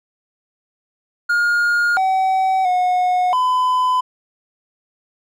triangle tone with pitch steps, 1422 / 760 / 727 / 1009 Hz, F6 / F#5 / F#5 / B5, +31 / +46 / -31 / +37 cents, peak -12 dBFS, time 1.29-4.01 s, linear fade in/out 10 ms, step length 680 ms, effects none

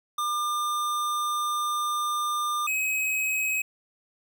square tone pair in turn, 1200 / 2543 Hz, D6 / D#7, +37 / +37 cents, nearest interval octave + minor second, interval 1300 cents, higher second, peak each -26 / -25 dBFS, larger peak second, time 0.18-2.67 / 2.67-3.62 s, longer first, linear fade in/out 5 ms, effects none

